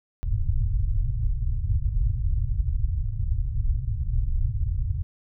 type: low-pass noise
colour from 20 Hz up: pink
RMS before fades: -24 dBFS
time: 0.23-5.03 s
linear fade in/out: 0 ms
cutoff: 120 Hz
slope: 48 dB/octave
effects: none